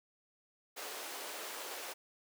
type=high-pass noise; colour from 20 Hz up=pink; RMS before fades=-44 dBFS; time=0.76-1.94 s; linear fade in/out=20 ms; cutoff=390 Hz; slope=24 dB/octave; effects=none